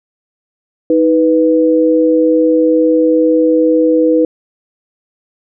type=tone pair together; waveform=sine; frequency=316.1 / 493.9 Hz; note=D#4 / B4; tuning=+27 / 0 cents; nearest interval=minor sixth; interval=773 cents; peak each=-10 dBFS; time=0.9-4.25 s; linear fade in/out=2 ms; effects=none